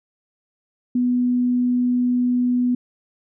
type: tone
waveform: sine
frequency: 246.9 Hz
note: B3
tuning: in tune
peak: -16 dBFS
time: 0.95-2.75 s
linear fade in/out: 5 ms
effects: none